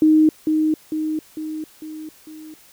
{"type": "tone with echo", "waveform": "sine", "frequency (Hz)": 311.1, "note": "D#4", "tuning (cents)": 0, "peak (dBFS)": -10, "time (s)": [0.02, 0.29], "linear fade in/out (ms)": 2, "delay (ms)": 450, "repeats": 5, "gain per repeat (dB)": -5, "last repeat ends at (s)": 2.54, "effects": ["white hiss -50 dBFS RMS until 2.72 s"]}